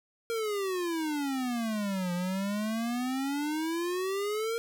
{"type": "exponential two-way sweep", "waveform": "square", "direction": "down then up", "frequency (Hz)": [466.3, 174.61, 466.3], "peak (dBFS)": -30, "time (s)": [0.3, 4.58], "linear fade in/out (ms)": 0, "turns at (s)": 2.13, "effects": []}